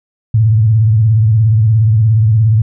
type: tone with vibrato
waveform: sine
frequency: 110 Hz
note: A2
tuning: in tune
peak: -6 dBFS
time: 0.34-2.62 s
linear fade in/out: 5 ms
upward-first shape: triangle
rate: 17 Hz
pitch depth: 130 cents each way
effects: none